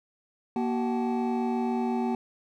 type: tone cluster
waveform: triangle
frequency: 237.6 / 378.6 / 761 / 867 Hz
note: A#3 / F#4 / F#5 / A5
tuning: +33 / +40 / +48 / -26 cents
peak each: -25 / -30 / -33 / -34 dBFS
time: 0.56-2.15 s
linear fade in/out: 2 ms
effects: none